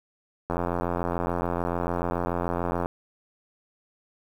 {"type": "click train", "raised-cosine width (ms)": 1, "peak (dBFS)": -13, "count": 206, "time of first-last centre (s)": [0.5, 2.859], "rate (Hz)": 86.9, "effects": ["8-bit"]}